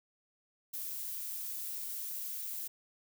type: noise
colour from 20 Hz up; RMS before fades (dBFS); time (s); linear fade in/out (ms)
violet; -40; 0.73-2.68; 10
effects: none